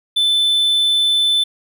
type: tone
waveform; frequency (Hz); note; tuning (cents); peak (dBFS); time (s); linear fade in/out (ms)
triangle; 3520; A7; 0; -11; 0.16-1.44; 10
effects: none